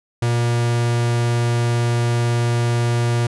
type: tone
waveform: 45% pulse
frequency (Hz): 118.8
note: A#2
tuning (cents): +33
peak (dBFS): -16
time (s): 0.22-3.27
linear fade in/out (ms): 5
effects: resampled to 24000 Hz